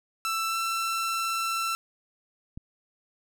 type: tone with pitch glide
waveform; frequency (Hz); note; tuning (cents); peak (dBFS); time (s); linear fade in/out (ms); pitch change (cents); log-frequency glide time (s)
sawtooth; 1329 to 1340.6; E6 to E6; +14 to +29; -23; 0.25-1.75; 0; +15; 0.48-0.56
type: click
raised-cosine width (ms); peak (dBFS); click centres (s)
5; -26; 2.575
effects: none